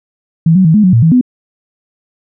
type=tone with pitch steps; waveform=sine; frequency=163.4 / 187.6 / 159.9 / 211.9 / 184 / 116 / 162.4 / 250.4 Hz; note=E3 / F#3 / D#3 / G#3 / F#3 / A#2 / E3 / B3; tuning=-15 / +24 / +48 / +35 / -9 / -8 / -26 / +24 cents; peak=-4 dBFS; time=0.46-1.212 s; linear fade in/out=5 ms; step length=94 ms; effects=none